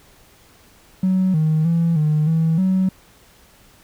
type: tone with pitch steps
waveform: triangle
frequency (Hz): 187 / 156.4 / 167.4 / 152.5 / 161.9 / 188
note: F#3 / D#3 / E3 / D#3 / E3 / F#3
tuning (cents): +19 / +9 / +27 / -34 / -31 / +28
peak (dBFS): -11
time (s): 1.03-2.89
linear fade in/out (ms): 5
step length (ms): 310
effects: tanh soft clip ceiling -11 dBFS + pink hiss -51 dBFS RMS until 3.83 s